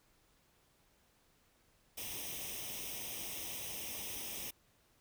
white noise with comb filter, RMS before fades -43 dBFS, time 1.97-4.51 s, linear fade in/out 10 ms, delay 0.34 ms, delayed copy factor +0.75, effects pink hiss -71 dBFS RMS until 5 s

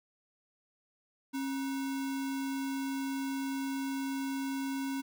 sine tone with sample-and-hold, 270.9 Hz, C#4, 40 cents flat, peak -32 dBFS, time 1.33-5.02 s, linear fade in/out 20 ms, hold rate 1225 Hz, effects none

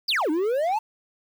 triangle exponential two-way sweep, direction down then up, 5274 to 293.7 to 909 Hz, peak -19 dBFS, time 0.08-0.79 s, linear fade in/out 10 ms, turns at 0.3 s, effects 8-bit

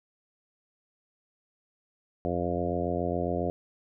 harmonic tone with a mistuned harmonic, 87.31 Hz, F2, in tune, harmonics 1 / 2 / 3 / 4 / 5 / 6 / 7 / 8, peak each -35 / -35 / -35 / -35 / -35 / -35 / -35 / -35 dBFS, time 2.25-3.5 s, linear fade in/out 0 ms, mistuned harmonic 1, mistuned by -23 cents, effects none

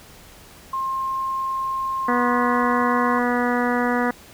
sine tone, 1063 Hz, C6, 27 cents sharp, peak -22 dBFS, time 0.73-3.19 s, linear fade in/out 5 ms
harmonic tone, 244 Hz, B3, 21 cents flat, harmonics 1 / 2 / 3 / 4 / 5 / 6 / 7 / 8, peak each -22 / -25 / -27 / -28 / -29 / -30 / -30 / -31 dBFS, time 2.08-4.11 s, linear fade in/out 5 ms
effects pink hiss -46 dBFS RMS until 4.33 s

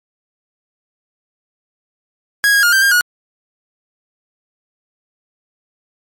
45% pulse tone with pitch steps, 1653 / 1638 / 1421 / 1567 / 1608 / 1451 Hz, G#6 / G#6 / F6 / G6 / G6 / F#6, -9 / -24 / +30 / -1 / +44 / -34 cents, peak -9 dBFS, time 2.44-3.01 s, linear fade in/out 0 ms, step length 95 ms, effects MP3 96 kbps

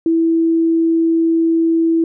sine tone, 328.9 Hz, E4, 4 cents flat, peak -11 dBFS, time 0.06-2.04 s, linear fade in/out 2 ms, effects none

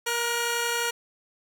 10% pulse tone pair together, 471.2 / 1445 Hz, A#4 / F#6, +19 / -41 cents, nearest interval octave + perfect fifth, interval 1940 cents, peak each -18 / -22 dBFS, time 0.06-0.91 s, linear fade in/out 10 ms, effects none

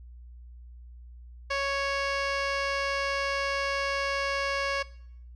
15% pulse tone with low-pass filter, 554.4 Hz, C#5, in tune, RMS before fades -29 dBFS, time 1.5-4.83 s, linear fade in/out 10 ms, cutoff 4100 Hz, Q 2.4, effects noise-tail reverb RT60 0.7 s tail -20 dB re dry + added 60 Hz sine -44 dBFS peak until 5.35 s

